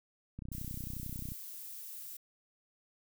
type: click train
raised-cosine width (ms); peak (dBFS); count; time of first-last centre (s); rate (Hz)
5; -30; 30; 0.39-1.319; 31.2
type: noise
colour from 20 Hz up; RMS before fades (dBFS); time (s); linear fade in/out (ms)
violet; -46; 0.52-2.17; 5
effects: none